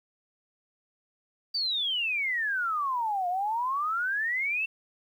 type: exponential two-way sweep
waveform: sine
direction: down then up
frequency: 4699 to 698.5 to 2714 Hz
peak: -26 dBFS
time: 1.54-4.66 s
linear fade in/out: 10 ms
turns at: 3.28 s
effects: 10-bit